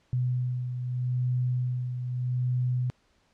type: beating tone pair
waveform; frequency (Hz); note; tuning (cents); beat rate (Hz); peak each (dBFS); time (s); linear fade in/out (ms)
sine; 125 / 125.81; B2 / B2; +21 / +32; 0.81; -26 / -35; 0.13-2.9; 0
effects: pink hiss -67 dBFS RMS until 3.33 s + low-pass 6000 Hz 12 dB/octave